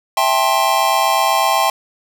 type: chord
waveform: square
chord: A minor seventh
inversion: second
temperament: just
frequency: 660 / 792 / 880 / 1056 Hz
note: E5 / G5 / A5 / C6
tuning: +2 / +18 / 0 / +16 cents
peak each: -21 / -18 / -21 / -18 dBFS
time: 0.17-1.7 s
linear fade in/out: 2 ms
effects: none